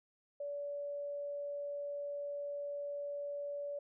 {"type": "tone", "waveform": "sine", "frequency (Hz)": 574, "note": "D5", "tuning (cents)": -40, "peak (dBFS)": -38, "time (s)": [0.4, 3.79], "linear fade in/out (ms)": 5, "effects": []}